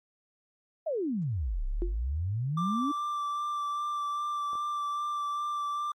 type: exponential two-way sweep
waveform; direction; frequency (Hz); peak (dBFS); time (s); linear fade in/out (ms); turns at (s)
sine; down then up; 681 to 30.87 to 302.4; -28; 0.86-2.92; 10; 1.65
type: tone with exponential decay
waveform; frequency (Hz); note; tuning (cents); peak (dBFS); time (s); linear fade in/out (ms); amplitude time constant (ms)
sine; 349.2; F4; 0; -27; 1.82-1.97; 0; 31
type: tone with vibrato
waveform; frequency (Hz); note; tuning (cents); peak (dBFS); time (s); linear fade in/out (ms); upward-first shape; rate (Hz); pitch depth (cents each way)
triangle; 1175; D6; +1; -28; 2.57-5.92; 5; sine; 2.5; 14
type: clicks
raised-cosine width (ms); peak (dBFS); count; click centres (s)
1; -35; 2; 4.532 / 4.554
effects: Opus 48 kbps